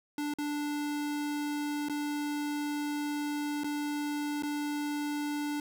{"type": "tone with dropouts", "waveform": "square", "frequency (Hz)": 293.7, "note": "D4", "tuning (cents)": 0, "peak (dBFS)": -32, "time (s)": [0.18, 5.6], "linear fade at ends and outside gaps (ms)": 2, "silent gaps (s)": [[0.338, 0.385], [1.886, 1.896], [3.636, 3.643], [4.424, 4.433]], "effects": []}